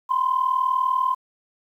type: tone pair together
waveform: sine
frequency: 1006.4 / 1046.5 Hz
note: B5 / C6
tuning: +32 / 0 cents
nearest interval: minor second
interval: 68 cents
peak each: -22 / -20 dBFS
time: 0.09-1.15 s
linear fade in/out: 20 ms
effects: tanh soft clip ceiling -11 dBFS + 9-bit